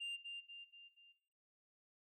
sine tone with echo, 2794 Hz, F7, in tune, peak -39 dBFS, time 0-0.17 s, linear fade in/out 20 ms, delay 240 ms, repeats 4, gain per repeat -6 dB, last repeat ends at 1.13 s, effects noise-tail reverb RT60 0.8 s tail -17 dB re dry + tanh soft clip ceiling -41 dBFS

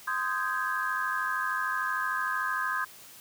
sine chord, Ab major seventh, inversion first, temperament equal with one note detuned, 1036.3 / 1244.5 / 1568 / 1661.2 Hz, C6 / Eb6 / G6 / Ab6, -17 / 0 / 0 / 0 cents, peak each -33 dBFS, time 0.07-2.85 s, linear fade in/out 10 ms, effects white hiss -50 dBFS RMS until 3.2 s + high-pass 60 Hz 12 dB/octave

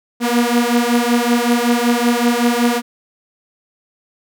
sawtooth beating tone pair, 236.6 / 241.9 Hz, A#3 / B3, +26 / -36 cents, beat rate 5.3 Hz, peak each -12 dBFS, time 0.2-2.82 s, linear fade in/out 50 ms, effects none

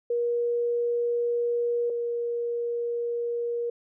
sine tone pair in turn, 476.1 / 473.4 Hz, A#4 / A#4, +37 / +27 cents, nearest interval unison, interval 10 cents, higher first, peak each -23 / -26 dBFS, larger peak first, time 0.1-1.9 / 1.9-3.7 s, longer neither, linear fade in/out 5 ms, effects none

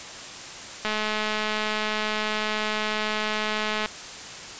click train, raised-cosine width 0.3 ms, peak -11 dBFS, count 645, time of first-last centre 0.85-3.859 s, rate 214 Hz, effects white hiss -38 dBFS RMS until 4.59 s + resampled to 16000 Hz

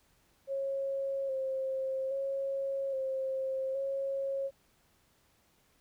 sine tone with vibrato, 538 Hz, C5, 48 cents sharp, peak -31 dBFS, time 0.47-4.51 s, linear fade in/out 50 ms, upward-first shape square, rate 0.61 Hz, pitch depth 25 cents each way, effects pink hiss -69 dBFS RMS until 5.8 s

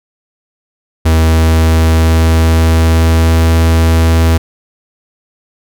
45% pulse tone with pitch glide, 80.5 to 81.72 Hz, E2 to E2, -41 to -14 cents, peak -6 dBFS, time 1.05-4.38 s, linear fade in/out 10 ms, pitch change +27 cents, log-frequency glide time 1.21-3.5 s, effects none

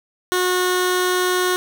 15% pulse tone with notch filter, 364.1 Hz, F#4, 28 cents flat, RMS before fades -19 dBFS, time 0.32-1.56 s, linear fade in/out 0 ms, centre 790 Hz, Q 1.9, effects none

